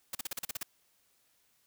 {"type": "noise bursts", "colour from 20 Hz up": "white", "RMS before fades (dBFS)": -36, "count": 9, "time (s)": [0.13, 0.631], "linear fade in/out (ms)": 5, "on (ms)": 21, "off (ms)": 39, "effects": ["white hiss -71 dBFS RMS until 1.66 s"]}